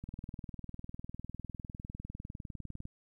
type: click train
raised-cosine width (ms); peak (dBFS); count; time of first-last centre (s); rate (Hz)
5; -30; 57; 0.04-2.854; 19.9
effects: 12-bit